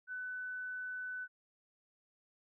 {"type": "tone", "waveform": "sine", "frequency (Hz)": 1500, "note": "F#6", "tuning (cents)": 23, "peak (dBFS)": -39, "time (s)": [0.07, 1.28], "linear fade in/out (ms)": 50, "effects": []}